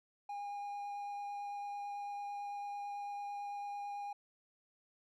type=tone with vibrato; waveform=triangle; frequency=813 Hz; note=G#5; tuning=37 cents flat; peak=-38 dBFS; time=0.29-4.13 s; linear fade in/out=5 ms; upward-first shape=sine; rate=9 Hz; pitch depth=8 cents each way; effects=none